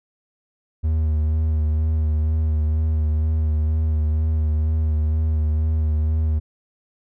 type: tone with vibrato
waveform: triangle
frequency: 77.78 Hz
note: D#2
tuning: in tune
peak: -15 dBFS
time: 0.83-6.4 s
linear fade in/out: 20 ms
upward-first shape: sine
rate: 2.1 Hz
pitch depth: 28 cents each way
effects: none